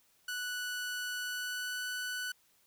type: tone with pitch glide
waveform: sawtooth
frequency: 1480 to 1490.3 Hz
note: F#6 to F#6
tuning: 0 to +12 cents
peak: -32 dBFS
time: 0.28-2.32 s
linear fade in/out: 5 ms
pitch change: +12 cents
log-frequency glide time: 1.2-1.86 s
effects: white hiss -69 dBFS RMS until 2.66 s